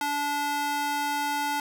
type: tone with high-pass filter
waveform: square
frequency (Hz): 290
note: D4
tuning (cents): -22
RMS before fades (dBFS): -28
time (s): 0.01-1.6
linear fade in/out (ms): 2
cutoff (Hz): 710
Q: 1.6
effects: none